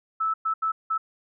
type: tone bursts at uneven times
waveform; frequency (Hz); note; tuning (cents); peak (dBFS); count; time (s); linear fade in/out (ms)
sine; 1310; E6; -11; -22; 4; 0.2-0.34 / 0.45-0.54 / 0.62-0.72 / 0.9-0.98; 10
effects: none